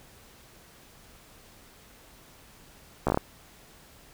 slowing click train, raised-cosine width 1 ms, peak -10 dBFS, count 6, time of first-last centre 3.07-3.174 s, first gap 14 ms, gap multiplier 1.2, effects pink hiss -54 dBFS RMS until 4.13 s

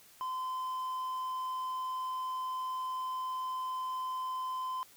triangle tone, 1027 Hz, C6, 33 cents flat, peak -32 dBFS, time 0.21-4.83 s, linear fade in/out 0 ms, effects white hiss -59 dBFS RMS until 4.96 s

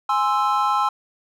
triangle chord, Ab augmented, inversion none, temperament equal, 830.6 / 1046.5 / 1318.5 Hz, Ab5 / C6 / E6, 0 / 0 / 0 cents, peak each -20 dBFS, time 0.09-0.89 s, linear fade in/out 5 ms, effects none

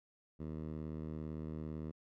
10% pulse tone with band-pass filter, 77.78 Hz, D#2, in tune, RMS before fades -43 dBFS, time 0.39-1.92 s, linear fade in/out 20 ms, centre 160 Hz, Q 0.65, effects none

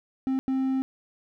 triangle tone bursts at uneven times, 264.2 Hz, C4, 17 cents sharp, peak -21 dBFS, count 2, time 0.27-0.39 / 0.48-0.82 s, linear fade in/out 0 ms, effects none

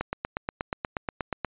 click train, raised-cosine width 0.5 ms, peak -13 dBFS, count 13, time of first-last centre 0.01-1.447 s, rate 8.35 Hz, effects resampled to 8000 Hz

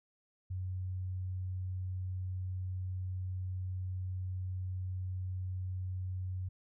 sine tone, 92.5 Hz, F#2, in tune, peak -35 dBFS, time 0.5-6.49 s, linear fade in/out 10 ms, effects none

